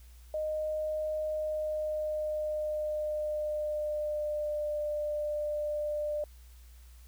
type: tone with pitch glide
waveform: sine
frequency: 617 to 597 Hz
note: D#5 to D5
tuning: -15 to +28 cents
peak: -30 dBFS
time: 0.34-6.24 s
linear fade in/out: 2 ms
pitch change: -57 cents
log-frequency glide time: 1.23-4.77 s
effects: added 60 Hz sine -50 dBFS peak until 7.07 s + white hiss -63 dBFS RMS until 7.07 s